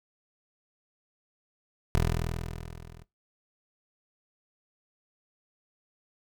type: tone with level ramp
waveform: 15% pulse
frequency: 41.2 Hz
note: E1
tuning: in tune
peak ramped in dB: -16 to -42 dBFS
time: 1.95-3.04 s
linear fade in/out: 0 ms
effects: noise-tail reverb RT60 0.2 s tail -20 dB re dry